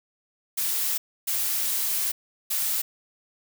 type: noise bursts at uneven times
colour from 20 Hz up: blue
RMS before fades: -26 dBFS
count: 3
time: 0.57-0.98 / 1.27-2.12 / 2.5-2.82 s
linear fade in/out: 10 ms
effects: none